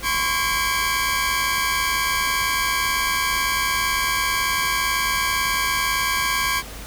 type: tone cluster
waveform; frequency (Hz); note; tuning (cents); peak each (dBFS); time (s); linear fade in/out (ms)
sawtooth; 1024 / 1102 / 1618 / 2312; C6 / C#6 / G#6 / D7; -38 / -11 / -46 / -28; -22; 0.02-6.63; 50
effects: added 50 Hz sine -37 dBFS peak until 6.86 s + pink hiss -37 dBFS RMS until 6.86 s